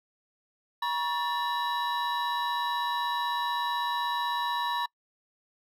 triangle tone cluster, 958 / 1114 / 1771 / 3903 Hz, A#5 / C#6 / A6 / B7, +47 / +8 / +11 / -21 cents, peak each -27 / -33 / -35 / -34 dBFS, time 0.82-4.86 s, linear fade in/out 5 ms, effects noise-tail reverb RT60 0.1 s tail -25 dB re dry

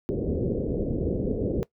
white low-pass noise, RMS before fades -27 dBFS, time 0.09-1.63 s, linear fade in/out 0 ms, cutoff 500 Hz, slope 48 dB/octave, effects noise-tail reverb RT60 0.1 s tail -19 dB re dry

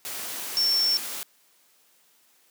sine tone in noise, 5430 Hz, F8, 50 cents flat, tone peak -20 dBFS, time 0.57-0.97 s, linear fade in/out 0 ms, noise white, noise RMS -34 dBFS, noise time 0.05-1.23 s, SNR +11 dB, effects white hiss -62 dBFS RMS until 2.5 s + high-pass 200 Hz 12 dB/octave

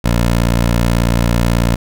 15% pulse tone, 58.27 Hz, A#1, in tune, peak -5 dBFS, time 0.04-1.76 s, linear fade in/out 10 ms, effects none

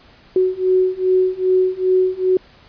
sine beating tone pair, 370 / 372.5 Hz, F#4 / F#4, 0 / +12 cents, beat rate 2.5 Hz, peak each -17 / -16 dBFS, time 0.36-2.37 s, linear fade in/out 2 ms, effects pink hiss -48 dBFS RMS until 2.68 s + resampled to 11025 Hz

